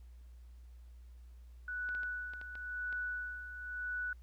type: tone with tremolo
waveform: sine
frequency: 1480 Hz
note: F#6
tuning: in tune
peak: -35 dBFS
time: 1.68-4.13 s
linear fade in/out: 2 ms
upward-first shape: sine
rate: 0.96 Hz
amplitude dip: 65%
type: clicks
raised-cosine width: 0.3 ms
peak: -36 dBFS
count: 7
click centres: 1.89 / 1.95 / 2.033 / 2.336 / 2.414 / 2.554 / 2.927 s
effects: added 60 Hz sine -51 dBFS peak until 4.22 s + pink hiss -74 dBFS RMS until 4.22 s